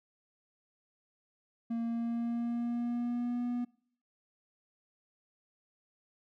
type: tone with pitch glide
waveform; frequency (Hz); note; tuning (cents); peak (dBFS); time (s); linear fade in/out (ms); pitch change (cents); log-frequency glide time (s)
triangle; 231.2 to 243; A#3 to B3; -14 to -28; -29; 1.7-3.65; 10; +86; 1.8-3.43
effects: noise-tail reverb RT60 0.6 s tail -24 dB re dry